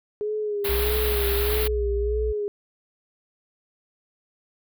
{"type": "tone with vibrato", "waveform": "sine", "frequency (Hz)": 415.3, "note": "G#4", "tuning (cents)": 0, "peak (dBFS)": -24, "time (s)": [0.21, 2.48], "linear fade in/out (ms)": 0, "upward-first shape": "sine", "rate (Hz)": 1.6, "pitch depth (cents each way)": 52}
{"type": "band-stop noise", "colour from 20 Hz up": "white", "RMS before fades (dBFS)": -28, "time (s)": [0.64, 1.68], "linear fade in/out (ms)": 10, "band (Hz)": [4300, 11000], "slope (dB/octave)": 48}
{"type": "tone with pitch glide", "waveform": "sine", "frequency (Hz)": [61.6, 59.64], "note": ["B1", "A#1"], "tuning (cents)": [-4, 40], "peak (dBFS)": -24, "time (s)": [0.68, 2.33], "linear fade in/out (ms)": 20, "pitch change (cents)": -56, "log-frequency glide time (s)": [1.7, 2.01]}
{"effects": []}